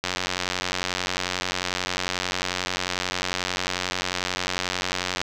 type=click train; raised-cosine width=0.2 ms; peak=-7 dBFS; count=473; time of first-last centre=0.04-5.215 s; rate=91.2 Hz; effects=none